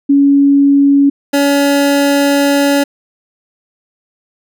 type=tone pair in turn; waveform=sine / 25% pulse; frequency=280.5 / 282.6 Hz; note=C#4 / C#4; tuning=+21 / +34 cents; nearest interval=unison; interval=13 cents; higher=second; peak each=-5 dBFS; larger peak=neither; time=0.09-1.1 / 1.33-2.84 s; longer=second; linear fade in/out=10 ms; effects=none